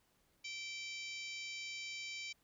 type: harmonic tone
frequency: 776 Hz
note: G5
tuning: 18 cents flat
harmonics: 3 / 4 / 5 / 6 / 7 / 8 / 9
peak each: -45 / -51 / -53 / -52 / -54 / -59 / -55 dBFS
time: 0.44-2.33 s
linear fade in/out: 10 ms
effects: pink hiss -75 dBFS RMS until 2.43 s